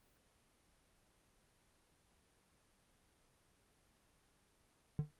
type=tone with exponential decay; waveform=triangle; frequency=149.6 Hz; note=D3; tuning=32 cents sharp; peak=-28 dBFS; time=4.99-5.11 s; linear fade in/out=0 ms; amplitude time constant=26 ms; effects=pink hiss -73 dBFS RMS until 5.19 s + Opus 32 kbps